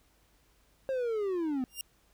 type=linear sweep; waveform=triangle; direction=down; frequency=541 to 246.9 Hz; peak=-27 dBFS; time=0.89-1.64 s; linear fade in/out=0 ms
type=tone with exponential growth; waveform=10% pulse; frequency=2798 Hz; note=F7; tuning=3 cents sharp; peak=-23 dBFS; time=1.68-1.81 s; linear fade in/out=1 ms; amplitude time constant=27 ms
effects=added 50 Hz sine -68 dBFS peak until 2.13 s + pink hiss -68 dBFS RMS until 2.13 s

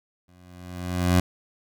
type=tone with exponential growth; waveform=20% pulse; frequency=89.6 Hz; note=F2; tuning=45 cents sharp; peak=-11 dBFS; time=0.28-1.2 s; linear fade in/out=5 ms; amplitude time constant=200 ms; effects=none

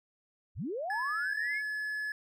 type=linear sweep; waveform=sine; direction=up; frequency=46.25 to 2261 Hz; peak=-33 dBFS; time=0.55-1.62 s; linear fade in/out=50 ms
type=tone; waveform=triangle; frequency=1709 Hz; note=G#6; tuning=49 cents sharp; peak=-31 dBFS; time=0.9-2.12 s; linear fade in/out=2 ms
effects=none

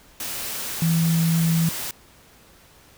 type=tone in noise; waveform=sine; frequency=164.81 Hz; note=E3; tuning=in tune; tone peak=-17 dBFS; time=0.82-1.69 s; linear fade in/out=2 ms; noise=white; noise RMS=-30 dBFS; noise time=0.2-1.91 s; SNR=+10 dB; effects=pink hiss -52 dBFS RMS until 2.97 s

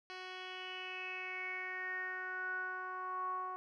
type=tone with low-pass filter sweep; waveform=10% pulse; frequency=370 Hz; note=F#4; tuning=in tune; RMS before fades=-42 dBFS; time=0.1-3.56 s; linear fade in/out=0 ms; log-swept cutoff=3800 to 1000 Hz; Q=7.8; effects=none

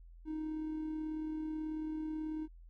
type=tone with amplitude modulation; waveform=triangle; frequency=311.6 Hz; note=D#4; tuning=3 cents sharp; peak=-32 dBFS; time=0.25-2.48 s; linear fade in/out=50 ms; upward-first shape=sine; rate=38.3 Hz; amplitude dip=40%; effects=tanh soft clip ceiling -30 dBFS + added 42 Hz sine -52 dBFS peak until 2.69 s

